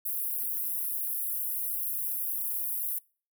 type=high-pass noise; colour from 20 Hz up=pink; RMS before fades=-32 dBFS; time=0.05-2.99 s; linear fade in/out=10 ms; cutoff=11000 Hz; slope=48 dB/octave; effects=noise-tail reverb RT60 0.4 s tail -25 dB re dry